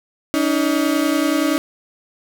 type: tone pair together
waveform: 35% pulse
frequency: 284.2 / 314.7 Hz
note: C#4 / D#4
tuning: +43 / +20 cents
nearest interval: major second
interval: 177 cents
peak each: -17 dBFS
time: 0.34-1.58 s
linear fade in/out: 0 ms
effects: none